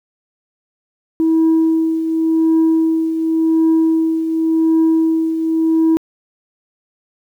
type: tone with tremolo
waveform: sine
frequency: 323.3 Hz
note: E4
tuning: 34 cents flat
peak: -7 dBFS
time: 1.2-5.97 s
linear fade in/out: 0 ms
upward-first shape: triangle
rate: 0.9 Hz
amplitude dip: 65%
effects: tanh soft clip ceiling -8 dBFS + 8-bit

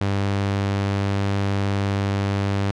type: tone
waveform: sawtooth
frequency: 99.3 Hz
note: G2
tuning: 23 cents sharp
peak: -16 dBFS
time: 0.01-2.71 s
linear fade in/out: 0 ms
effects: low-pass 5000 Hz 12 dB/octave

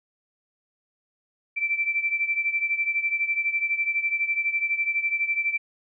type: beating tone pair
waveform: sine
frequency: 2334 / 2346 Hz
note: D7 / D7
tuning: -11 / -2 cents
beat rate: 12 Hz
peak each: -24 / -28 dBFS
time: 1.56-5.58 s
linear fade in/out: 20 ms
effects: none

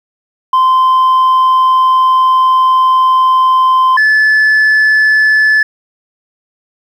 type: tone pair in turn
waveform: sine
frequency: 1036 / 1732.3 Hz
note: C6 / A6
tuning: -17 / -27 cents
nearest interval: major sixth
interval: 890 cents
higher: second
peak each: -3 dBFS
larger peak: neither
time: 0.53-3.97 / 3.97-5.63 s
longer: first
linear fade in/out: 5 ms
effects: tanh soft clip ceiling -5 dBFS + 7-bit

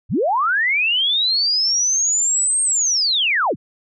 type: linear two-way sweep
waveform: sine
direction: up then down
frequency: 56.8 to 8550 to 56.8 Hz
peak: -15 dBFS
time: 0.09-3.56 s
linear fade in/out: 50 ms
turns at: 2.62 s
effects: none

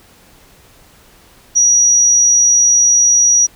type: tone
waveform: sine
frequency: 5790 Hz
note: F#8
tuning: 38 cents flat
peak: -7 dBFS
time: 1.55-3.47 s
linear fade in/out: 20 ms
effects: pink hiss -46 dBFS RMS until 3.55 s

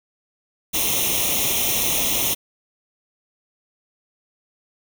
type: noise with comb filter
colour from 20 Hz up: white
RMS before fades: -21 dBFS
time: 0.73-2.35 s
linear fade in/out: 20 ms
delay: 0.32 ms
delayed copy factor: +0.85
effects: none

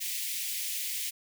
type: high-pass noise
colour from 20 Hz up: white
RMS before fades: -34 dBFS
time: 0-1.11 s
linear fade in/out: 20 ms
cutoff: 2000 Hz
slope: 48 dB/octave
effects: none

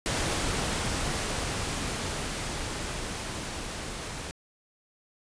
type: noise with level ramp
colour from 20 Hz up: pink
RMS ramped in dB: -28 to -37 dBFS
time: 0.06-4.31 s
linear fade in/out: 0 ms
effects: resampled to 22050 Hz

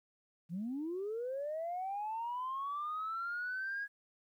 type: linear sweep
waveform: sine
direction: up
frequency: 157.6 to 1661.2 Hz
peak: -35 dBFS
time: 0.49-3.88 s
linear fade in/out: 50 ms
effects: tanh soft clip ceiling -32 dBFS + 12-bit

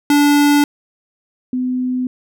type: tone pair in turn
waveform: square / sine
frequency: 290 / 252.9 Hz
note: D4 / B3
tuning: -22 / +41 cents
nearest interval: major second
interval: 237 cents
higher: first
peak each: -10 / -16 dBFS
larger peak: first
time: 0.1-0.64 / 1.53-2.07 s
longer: neither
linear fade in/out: 2 ms
effects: none

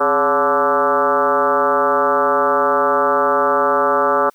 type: tone with frequency modulation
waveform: sine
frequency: 869 Hz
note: A5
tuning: 22 cents flat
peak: -12 dBFS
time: 0-4.3 s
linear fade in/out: 10 ms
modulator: 151 Hz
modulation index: 3.3
effects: white hiss -56 dBFS RMS until 4.34 s + high-pass 200 Hz 12 dB/octave

